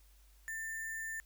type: tone with sample-and-hold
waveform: sine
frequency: 1791 Hz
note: A6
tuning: 30 cents sharp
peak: -38 dBFS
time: 0.48-1.2 s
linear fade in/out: 0 ms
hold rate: 8820 Hz
effects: added 50 Hz sine -60 dBFS peak until 1.25 s + white hiss -69 dBFS RMS until 1.25 s